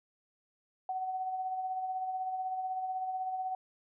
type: tone with tremolo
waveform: sine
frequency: 750 Hz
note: F#5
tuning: 23 cents sharp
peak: -31 dBFS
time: 0.89-3.55 s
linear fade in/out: 2 ms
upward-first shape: sine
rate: 16 Hz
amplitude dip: 40%
effects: none